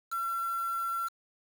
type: tone with quantisation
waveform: sine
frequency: 1357 Hz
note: E6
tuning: 50 cents sharp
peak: -30 dBFS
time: 0.11-1.09 s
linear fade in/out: 20 ms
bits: 7
effects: none